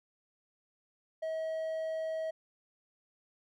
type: tone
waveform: triangle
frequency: 640 Hz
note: D#5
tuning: 49 cents sharp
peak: -31 dBFS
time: 1.22-2.31 s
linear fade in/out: 10 ms
effects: none